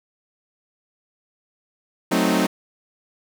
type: chord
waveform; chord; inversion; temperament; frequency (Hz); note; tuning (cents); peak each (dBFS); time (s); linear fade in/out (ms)
sawtooth; F# diminished seventh; none; equal; 185 / 220 / 261.6 / 311.1; F#3 / A3 / C4 / Eb4; 0 / 0 / 0 / 0; -19; 2.11-2.47; 10
effects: none